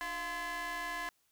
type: ring-modulated tone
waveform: 30% pulse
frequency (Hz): 334.3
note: E4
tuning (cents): +24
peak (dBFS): -31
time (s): 0.01-1.09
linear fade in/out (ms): 0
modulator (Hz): 1370
effects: white hiss -74 dBFS RMS until 1.31 s